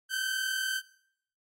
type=tone pair together; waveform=sawtooth; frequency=1527.8 / 1568 Hz; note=G6 / G6; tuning=-45 / 0 cents; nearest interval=unison; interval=45 cents; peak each=-28 / -29 dBFS; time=0.09-0.82 s; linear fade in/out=50 ms; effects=noise-tail reverb RT60 0.7 s tail -20 dB re dry + MP3 64 kbps